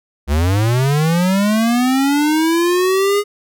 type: linear sweep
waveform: square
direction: up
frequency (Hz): 67.3 to 415.3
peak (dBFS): -13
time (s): 0.27-3.24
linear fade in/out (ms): 50
effects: none